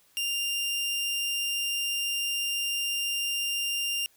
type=tone; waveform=sawtooth; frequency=2794 Hz; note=F7; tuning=in tune; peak=-24 dBFS; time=0.17-4.06 s; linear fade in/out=0 ms; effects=white hiss -63 dBFS RMS until 4.16 s